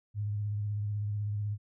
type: tone with vibrato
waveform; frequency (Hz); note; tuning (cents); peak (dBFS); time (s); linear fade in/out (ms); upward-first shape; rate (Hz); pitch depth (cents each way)
sine; 103.83; G#2; 0; -30; 0.14-1.58; 50; sine; 16; 32
effects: none